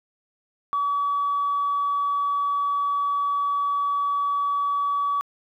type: tone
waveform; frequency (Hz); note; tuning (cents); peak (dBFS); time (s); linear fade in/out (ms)
sine; 1140; C#6; +48; -20; 0.73-5.21; 0
effects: tanh soft clip ceiling -16 dBFS + 10-bit